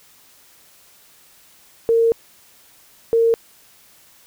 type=tone pair in turn; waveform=sine; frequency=458.8 / 458.8 Hz; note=A#4 / A#4; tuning=-28 / -28 cents; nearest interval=unison; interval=0 cents; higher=neither; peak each=-12 dBFS; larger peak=neither; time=1.89-2.12 / 3.13-3.34 s; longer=first; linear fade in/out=0 ms; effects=white hiss -51 dBFS RMS until 4.26 s

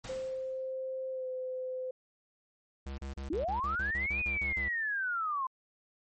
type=noise with exponential decay; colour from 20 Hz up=pink; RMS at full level=-42 dBFS; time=0.04-0.73 s; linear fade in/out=5 ms; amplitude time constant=150 ms
type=tone with pitch glide; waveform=sine; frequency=523 to 512.8 Hz; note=C5 to C5; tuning=-1 to -35 cents; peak=-34 dBFS; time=0.09-1.91 s; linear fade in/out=5 ms; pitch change=-34 cents; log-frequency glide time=1.11-1.27 s
type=tone bursts; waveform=square; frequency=68.1 Hz; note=C#2; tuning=30 cents flat; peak=-38 dBFS; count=12; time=2.86-4.685 s; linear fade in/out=5 ms; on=120 ms; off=35 ms
type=linear two-way sweep; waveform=sine; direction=up then down; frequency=276 to 2500 to 1022 Hz; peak=-30 dBFS; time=3.3-5.47 s; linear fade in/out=5 ms; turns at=4.2 s
effects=MP3 32 kbps

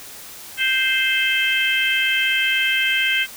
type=harmonic tone; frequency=523 Hz; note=C5; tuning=1 cent flat; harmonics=3 / 4 / 5 / 6; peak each=-22 / -22 / -22 / -22 dBFS; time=0.57-3.27 s; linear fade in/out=50 ms; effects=white hiss -38 dBFS RMS until 3.36 s

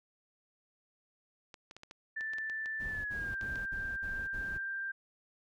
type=clicks; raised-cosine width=0.2 ms; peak=-31 dBFS; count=12; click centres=1.542 / 1.711 / 1.766 / 1.834 / 1.911 / 2.209 / 2.335 / 2.384 / 2.498 / 2.659 / 3.412 / 3.557 s
type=tone with pitch glide; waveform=sine; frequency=1765 to 1581.5 Hz; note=A6 to G6; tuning=+5 to +15 cents; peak=-35 dBFS; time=2.16-4.92 s; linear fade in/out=10 ms; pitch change=-190 cents; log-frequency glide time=2.88-3.33 s
type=noise bursts; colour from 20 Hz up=brown; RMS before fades=-45 dBFS; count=6; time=2.79-4.585 s; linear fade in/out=20 ms; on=260 ms; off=47 ms
effects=none

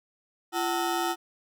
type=ring-modulated tone; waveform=25% pulse; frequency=549 Hz; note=C#5; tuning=17 cents flat; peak=-19 dBFS; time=0.52-1.16 s; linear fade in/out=50 ms; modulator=206 Hz; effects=none

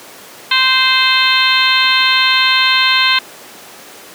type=harmonic tone; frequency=520 Hz; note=C5; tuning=11 cents flat; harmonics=2 / 3 / 4 / 5 / 6 / 7 / 8; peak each=-17 / -17 / -17 / -17 / -17 / -17 / -17 dBFS; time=0.51-3.19 s; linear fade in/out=5 ms; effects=pink hiss -35 dBFS RMS until 4.14 s + high-pass 300 Hz 12 dB/octave

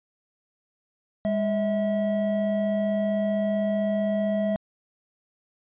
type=tone pair together; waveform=triangle; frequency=203.8 / 647 Hz; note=G#3 / E5; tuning=-32 / -32 cents; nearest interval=octave + minor sixth; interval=2000 cents; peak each=-23 dBFS; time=1.25-4.56 s; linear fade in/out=0 ms; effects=resampled to 8000 Hz

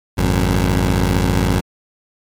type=tone pair together; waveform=15% pulse; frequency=53.23 / 91.4 Hz; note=G#1 / F#2; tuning=+43 / -21 cents; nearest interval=major sixth; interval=936 cents; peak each=-10 dBFS; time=0.17-1.61 s; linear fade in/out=20 ms; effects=MP3 96 kbps

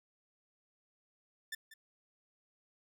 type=tone with echo; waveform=sawtooth; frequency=1777 Hz; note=A6; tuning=17 cents sharp; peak=-35 dBFS; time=1.52-1.55 s; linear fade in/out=5 ms; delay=190 ms; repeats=1; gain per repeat=-14 dB; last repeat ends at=1.74 s; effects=none

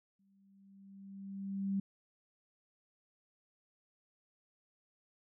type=tone with exponential growth; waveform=sine; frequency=195.9 Hz; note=G3; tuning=1 cent flat; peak=-30 dBFS; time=0.19-1.8 s; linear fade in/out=5 ms; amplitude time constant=350 ms; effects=none

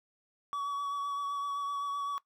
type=tone with vibrato; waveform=triangle; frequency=1134 Hz; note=C#6; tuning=39 cents sharp; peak=-30 dBFS; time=0.53-2.18 s; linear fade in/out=0 ms; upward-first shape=triangle; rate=7.8 Hz; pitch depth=23 cents each way; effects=noise-tail reverb RT60 0.1 s tail -19 dB re dry

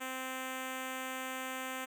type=tone with notch filter; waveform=5% pulse; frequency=260 Hz; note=C4; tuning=11 cents flat; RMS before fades=-40 dBFS; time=0-1.86 s; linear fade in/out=20 ms; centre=4100 Hz; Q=2; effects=none

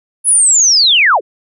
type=linear sweep; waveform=sine; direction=down; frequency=10548 to 322.6 Hz; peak=-6 dBFS; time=0.24-1.21 s; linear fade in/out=50 ms; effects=none

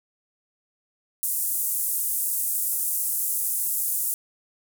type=band-pass noise; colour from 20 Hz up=white; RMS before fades=-26 dBFS; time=1.23-4.14 s; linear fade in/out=0 ms; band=8700 to 16000 Hz; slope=24 dB/octave; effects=none

